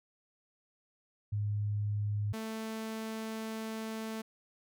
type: tone pair in turn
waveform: sine / sawtooth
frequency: 103.83 / 221.2 Hz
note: G#2 / A3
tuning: 0 / +9 cents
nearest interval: octave + minor second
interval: 1309 cents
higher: second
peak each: -30 / -33 dBFS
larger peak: first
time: 1.32-2.33 / 2.33-4.22 s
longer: second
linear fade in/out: 10 ms
effects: none